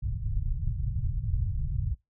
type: low-pass noise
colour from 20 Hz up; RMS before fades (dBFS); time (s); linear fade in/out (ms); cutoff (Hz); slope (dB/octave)
pink; -29; 0.02-1.95; 20; 140; 48
effects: noise-tail reverb RT60 0.2 s tail -24 dB re dry